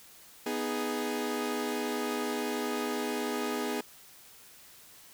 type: chord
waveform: sawtooth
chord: G# minor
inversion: first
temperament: equal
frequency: 246.9 / 311.1 / 415.3 Hz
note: B3 / D#4 / G#4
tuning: 0 / 0 / 0 cents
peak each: -31 / -33 / -30 dBFS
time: 0.46-3.81 s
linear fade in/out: 5 ms
effects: white hiss -54 dBFS RMS until 5.13 s